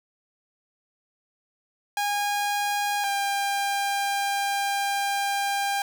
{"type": "tone pair in turn", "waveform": "sawtooth", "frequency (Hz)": [818, 799.3], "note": ["G#5", "G5"], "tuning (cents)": [-26, 33], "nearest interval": "unison", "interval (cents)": 41, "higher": "first", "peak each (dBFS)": -20, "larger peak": "neither", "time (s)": [[1.97, 3.04], [3.04, 5.82]], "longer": "second", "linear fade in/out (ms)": 2, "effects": []}